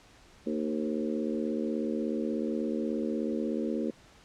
harmonic tone with a mistuned harmonic, 76.5 Hz, D#2, 29 cents flat, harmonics 3 / 4 / 5 / 6 / 7, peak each -32 / -34 / -36 / -38 / -39 dBFS, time 0.46-3.91 s, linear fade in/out 10 ms, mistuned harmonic 6, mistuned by +23 cents, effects pink hiss -57 dBFS RMS until 4.24 s + low-pass 7000 Hz 12 dB/octave

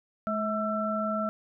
sine tone cluster, 213.2 / 646 / 1337 Hz, G#3 / E5 / E6, +46 / -35 / +24 cents, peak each -31 dBFS, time 0.27-1.29 s, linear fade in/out 0 ms, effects none

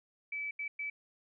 sine tone bursts at uneven times, 2302 Hz, D7, 35 cents flat, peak -35 dBFS, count 3, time 0.32-0.51 / 0.59-0.68 / 0.79-0.9 s, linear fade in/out 5 ms, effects none

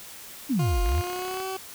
sine exponential two-way sweep, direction down then up, 305 to 44.33 to 96.2 Hz, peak -21 dBFS, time 0.49-1.02 s, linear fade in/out 20 ms, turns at 0.82 s
20% pulse tone with pitch glide, 352.6 to 380.1 Hz, F4 to F#4, +17 to +47 cents, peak -25 dBFS, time 0.59-1.57 s, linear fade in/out 5 ms, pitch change +130 cents, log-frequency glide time 0.99-1.45 s
click train, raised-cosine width 0.3 ms, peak -22 dBFS, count 19, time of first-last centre 0.86-1.402 s, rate 33.2 Hz
effects white hiss -43 dBFS RMS until 1.74 s

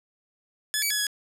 10% pulse tone with pitch steps, 1714 / 2281 / 1691 / 1675 Hz, A6 / C#7 / G#6 / G#6, -46 / +49 / +31 / +14 cents, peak -15 dBFS, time 0.74-1.068 s, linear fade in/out 0 ms, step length 82 ms, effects none

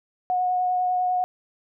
sine tone with vibrato, 729 Hz, F#5, 26 cents flat, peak -20 dBFS, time 0.3-1.24 s, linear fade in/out 0 ms, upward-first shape triangle, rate 10 Hz, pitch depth 14 cents each way, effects none

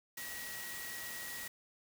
sine tone in noise, 1913 Hz, A#6, 44 cents sharp, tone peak -46 dBFS, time 0.17-1.48 s, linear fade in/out 5 ms, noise white, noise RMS -45 dBFS, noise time 0.17-1.48 s, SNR -4 dB, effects none

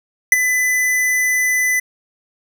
square tone with ADSR envelope, 2004 Hz, B6, 25 cents sharp, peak -4 dBFS, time 0.32-1.8 s, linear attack 3 ms, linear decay 23 ms, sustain -11 dB, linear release 9 ms, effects none

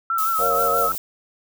sine tone with vibrato, 1320 Hz, E6, 2 cents sharp, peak -19 dBFS, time 0.1-0.92 s, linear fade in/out 2 ms, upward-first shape sine, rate 6.2 Hz, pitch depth 51 cents each way
violet noise with tremolo, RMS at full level -26 dBFS, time 0.18-0.98 s, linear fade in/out 2 ms, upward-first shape sine, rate 5.1 Hz, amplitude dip 35%
sine chord, Bb minor, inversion none, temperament equal, 466.2 / 554.4 / 698.5 Hz, Bb4 / Db5 / F5, 0 / 0 / 0 cents, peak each -25 dBFS, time 0.38-0.9 s, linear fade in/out 50 ms
click train, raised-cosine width 1 ms, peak -24 dBFS, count 57, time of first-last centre 0.39-0.951 s, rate 99.9 Hz
effects none

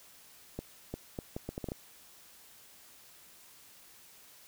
accelerating click train, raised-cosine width 2 ms, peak -23 dBFS, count 9, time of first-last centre 0.59-1.719 s, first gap 350 ms, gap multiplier 0.71, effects white hiss -57 dBFS RMS until 4.47 s

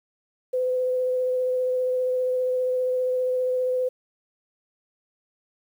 sine tone with vibrato, 507 Hz, B4, 45 cents sharp, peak -21 dBFS, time 0.53-3.89 s, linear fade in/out 10 ms, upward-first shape sine, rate 15 Hz, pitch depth 12 cents each way, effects 9-bit

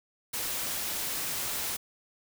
white noise, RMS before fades -33 dBFS, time 0.33-1.77 s, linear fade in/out 10 ms, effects none

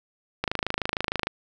click train, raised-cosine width 0.3 ms, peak -9 dBFS, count 23, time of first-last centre 0.44-1.27 s, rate 26.5 Hz, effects none

